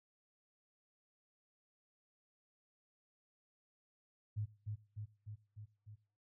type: tone with echo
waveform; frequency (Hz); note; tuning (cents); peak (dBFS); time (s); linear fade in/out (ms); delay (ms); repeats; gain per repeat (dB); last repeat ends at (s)
sine; 105.8; G#2; +33; -36; 4.36-4.46; 20; 300; 5; -3; 5.96
effects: noise-tail reverb RT60 0.4 s tail -17 dB re dry